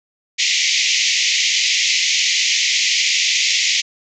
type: band-pass noise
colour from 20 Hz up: pink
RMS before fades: -17 dBFS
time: 0.38-3.82 s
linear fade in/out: 20 ms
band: 2000 to 7000 Hz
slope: 96 dB/octave
effects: none